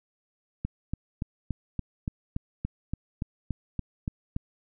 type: click train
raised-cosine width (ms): 5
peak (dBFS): -17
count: 14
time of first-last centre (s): 0.65-4.364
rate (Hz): 3.5
effects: none

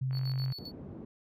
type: tone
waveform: sine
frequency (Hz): 130.81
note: C3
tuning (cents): 0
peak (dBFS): -29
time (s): 0.01-0.53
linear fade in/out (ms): 10
type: click train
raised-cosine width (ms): 0.5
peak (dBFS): -35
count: 21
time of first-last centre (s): 0.11-0.523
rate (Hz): 48.4
type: tone with tremolo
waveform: triangle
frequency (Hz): 4435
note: C#8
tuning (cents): 0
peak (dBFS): -39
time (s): 0.12-0.72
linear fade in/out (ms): 50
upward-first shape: square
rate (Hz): 7.5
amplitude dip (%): 75
type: band-pass noise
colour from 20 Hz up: pink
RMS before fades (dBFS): -45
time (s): 0.58-1.05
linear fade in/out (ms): 5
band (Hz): 110 to 360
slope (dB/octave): 12
effects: none

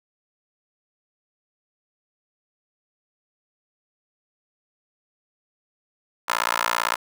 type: tone with high-pass filter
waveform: 15% pulse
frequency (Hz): 57.8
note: A#1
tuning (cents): -14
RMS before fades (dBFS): -24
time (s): 6.28-6.96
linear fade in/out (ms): 10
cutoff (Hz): 1100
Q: 2.2
effects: none

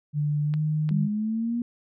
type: tone with pitch glide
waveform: sine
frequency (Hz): 148 to 153.48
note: D3 to D#3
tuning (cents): +14 to -23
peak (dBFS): -22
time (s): 0.13-1.09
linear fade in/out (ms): 50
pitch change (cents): +63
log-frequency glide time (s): 0.44-0.59
type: clicks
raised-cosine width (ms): 0.3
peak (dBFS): -25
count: 2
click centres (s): 0.539 / 0.891
type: linear sweep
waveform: sine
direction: up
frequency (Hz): 196 to 240.3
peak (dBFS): -24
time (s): 0.91-1.62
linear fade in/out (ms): 2
effects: none

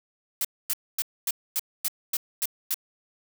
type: noise bursts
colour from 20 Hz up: blue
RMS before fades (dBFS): -26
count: 9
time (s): 0.41-2.743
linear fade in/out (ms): 2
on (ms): 37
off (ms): 250
effects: none

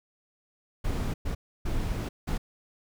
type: noise bursts at uneven times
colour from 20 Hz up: brown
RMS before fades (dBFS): -29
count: 4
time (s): 0.84-1.14 / 1.25-1.35 / 1.65-2.09 / 2.27-2.38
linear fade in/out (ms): 10
effects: none

